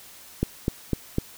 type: click train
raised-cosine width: 3 ms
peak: -9 dBFS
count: 4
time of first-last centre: 0.43-1.184 s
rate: 3.98 Hz
effects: white hiss -47 dBFS RMS until 1.37 s